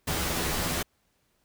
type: noise with comb filter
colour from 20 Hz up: pink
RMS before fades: -29 dBFS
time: 0.07-0.83 s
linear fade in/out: 10 ms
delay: 12 ms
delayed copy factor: +0.8
effects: pink hiss -71 dBFS RMS until 1.44 s